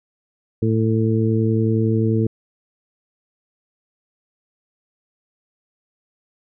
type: harmonic tone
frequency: 111.3 Hz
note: A2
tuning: 20 cents sharp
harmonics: 1 / 2 / 3 / 4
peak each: -18 / -21 / -23 / -24 dBFS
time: 0.62-2.27 s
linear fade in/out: 5 ms
effects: none